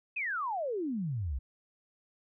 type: exponential sweep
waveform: sine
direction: down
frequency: 2612 to 58.9 Hz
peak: -31 dBFS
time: 0.16-1.39 s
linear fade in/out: 10 ms
effects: none